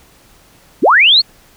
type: linear sweep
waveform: sine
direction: up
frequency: 160.9 to 4476 Hz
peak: -5 dBFS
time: 0.82-1.22 s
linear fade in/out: 20 ms
effects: pink hiss -47 dBFS RMS until 1.56 s